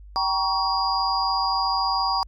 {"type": "tone cluster", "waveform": "sine", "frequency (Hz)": [777, 941, 1118, 4848], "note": ["G5", "A#5", "C#6", "D#8"], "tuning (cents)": [-16, 16, 14, -46], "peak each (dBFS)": -26, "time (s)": [0.16, 2.23], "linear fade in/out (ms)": 0, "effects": ["added 50 Hz sine -41 dBFS peak until 2.27 s", "AAC 64 kbps"]}